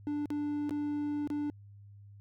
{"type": "tone with dropouts", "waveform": "triangle", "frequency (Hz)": 293.7, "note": "D4", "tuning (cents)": 0, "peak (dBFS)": -29, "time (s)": [0.07, 1.5], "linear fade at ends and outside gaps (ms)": 0, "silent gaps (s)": [[0.257, 0.304], [0.694, 0.708], [1.274, 1.302]], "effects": ["added 101 Hz sine -50 dBFS peak until 2.2 s"]}